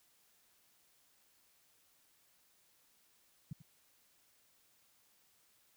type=tone with echo; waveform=sine; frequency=151.1 Hz; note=D3; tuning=50 cents sharp; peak=-38 dBFS; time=3.51-3.53 s; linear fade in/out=5 ms; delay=91 ms; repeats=1; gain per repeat=-14 dB; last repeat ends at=3.621 s; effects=white hiss -71 dBFS RMS until 5.76 s